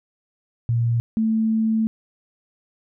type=tone pair in turn; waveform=sine; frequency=117.3 / 221.4 Hz; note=A#2 / A3; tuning=+11 / +11 cents; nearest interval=major seventh; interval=1100 cents; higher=second; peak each=-17 / -17 dBFS; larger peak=neither; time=0.69-1 / 1.17-1.87 s; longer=second; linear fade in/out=0 ms; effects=none